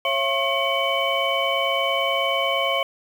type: tone cluster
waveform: sine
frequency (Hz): 546 / 675 / 1083 / 2261 / 3033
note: C#5 / E5 / C#6 / C#7 / F#7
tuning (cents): -26 / +41 / -41 / +34 / +42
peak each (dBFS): -26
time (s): 0.05-2.83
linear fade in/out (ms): 2
effects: 7-bit